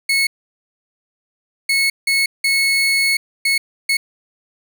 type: tone bursts at uneven times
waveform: 30% pulse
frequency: 2194 Hz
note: C#7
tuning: 18 cents flat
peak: -11 dBFS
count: 6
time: 0.09-0.27 / 1.69-1.9 / 2.07-2.26 / 2.44-3.17 / 3.45-3.58 / 3.89-3.97 s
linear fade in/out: 5 ms
effects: none